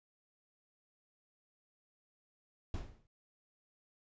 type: noise with exponential decay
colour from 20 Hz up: brown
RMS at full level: -35 dBFS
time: 2.74-3.07 s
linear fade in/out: 2 ms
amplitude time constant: 71 ms
effects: resampled to 16000 Hz